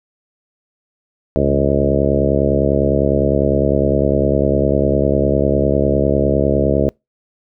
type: harmonic tone with a mistuned harmonic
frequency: 69.9 Hz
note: C#2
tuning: 15 cents sharp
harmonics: 1 / 2 / 3 / 4 / 5 / 6 / 7 / 8 / 9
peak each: -21 / -21 / -21 / -21 / -21 / -21 / -21 / -21 / -21 dBFS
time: 1.36-6.89 s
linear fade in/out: 0 ms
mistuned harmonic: 2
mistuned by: -37 cents
effects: noise-tail reverb RT60 0.2 s tail -26 dB re dry